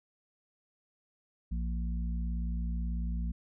harmonic tone, 58.27 Hz, A#1, in tune, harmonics 1 / 3 / 4, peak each -31 / -39 / -45 dBFS, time 1.51-3.32 s, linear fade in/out 10 ms, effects none

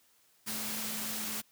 sine tone in noise, 215.9 Hz, A3, 33 cents flat, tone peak -44 dBFS, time 0.46-1.42 s, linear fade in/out 20 ms, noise white, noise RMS -37 dBFS, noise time 0.46-1.42 s, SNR -10 dB, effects white hiss -67 dBFS RMS until 1.51 s + high-pass 60 Hz 12 dB/octave

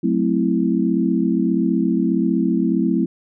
sine chord, F# half-diminished seventh, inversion none, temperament equal, 185 / 220 / 261.6 / 329.6 Hz, F#3 / A3 / C4 / E4, 0 / 0 / 0 / 0 cents, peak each -21 dBFS, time 0.03-3.06 s, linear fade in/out 10 ms, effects none

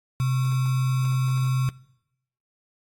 sine tone with sample-and-hold, 129.6 Hz, C3, 16 cents flat, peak -20 dBFS, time 0.2-1.69 s, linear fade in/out 0 ms, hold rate 1225 Hz, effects noise-tail reverb RT60 0.8 s tail -21 dB re dry + AAC 64 kbps

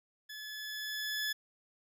20% pulse tone with level ramp, 1717 Hz, A6, 43 cents flat, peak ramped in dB -39 to -27 dBFS, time 0.29-1.33 s, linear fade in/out 10 ms, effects none

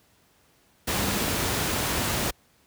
sine tone in noise, 196 Hz, G3, in tune, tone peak -31 dBFS, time 0.97-1.18 s, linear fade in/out 10 ms, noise pink, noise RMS -26 dBFS, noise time 0.87-2.31 s, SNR -8 dB, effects pink hiss -62 dBFS RMS until 2.66 s + high-pass 60 Hz 12 dB/octave

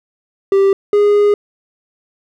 triangle tone pair in turn, 392 / 411.9 Hz, G4 / G#4, 0 / -14 cents, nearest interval minor second, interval 86 cents, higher second, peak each -6 dBFS, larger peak neither, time 0.52-0.73 / 0.93-1.34 s, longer second, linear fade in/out 2 ms, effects none

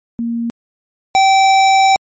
sine / square tone pair in turn, 233.1 / 773.5 Hz, A#3 / G5, 0 / -23 cents, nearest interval octave + major sixth, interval 2077 cents, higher second, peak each -16 / -8 dBFS, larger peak second, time 0.19-0.5 / 1.15-1.96 s, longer second, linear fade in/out 0 ms, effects MP3 32 kbps

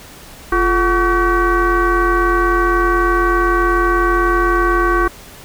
sine tone with frequency modulation, 740 Hz, F#5, in tune, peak -11 dBFS, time 0.52-5.08 s, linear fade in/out 5 ms, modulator 392 Hz, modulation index 2.1, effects pink hiss -38 dBFS RMS until 5.44 s

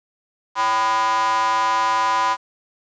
square tone with high-pass filter, 111.1 Hz, A2, 17 cents sharp, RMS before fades -19 dBFS, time 0.55-2.37 s, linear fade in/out 50 ms, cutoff 980 Hz, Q 5.8, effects resampled to 16000 Hz + 8-bit

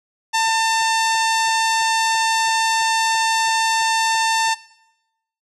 sawtooth tone with low-pass filter, 897 Hz, A5, 33 cents sharp, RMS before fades -18 dBFS, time 0.33-4.55 s, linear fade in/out 20 ms, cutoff 7300 Hz, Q 1.5, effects noise-tail reverb RT60 0.9 s tail -21 dB re dry

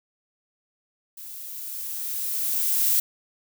violet noise with level ramp, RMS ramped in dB -40 to -20 dBFS, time 1.17-3 s, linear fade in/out 5 ms, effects none

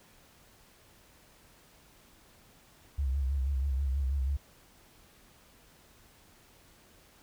sine tone with vibrato, 67.8 Hz, C#2, 38 cents flat, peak -27 dBFS, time 2.98-4.37 s, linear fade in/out 10 ms, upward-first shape sine, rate 6.2 Hz, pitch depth 84 cents each way, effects pink hiss -60 dBFS RMS until 7.22 s

